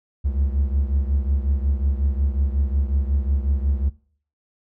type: beating tone pair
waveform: triangle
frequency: 67.8 / 73.3 Hz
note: C#2 / D2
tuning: -38 / -3 cents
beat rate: 5.5 Hz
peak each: -18 / -22 dBFS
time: 0.24-3.9 s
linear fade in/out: 20 ms
effects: noise-tail reverb RT60 0.5 s tail -20 dB re dry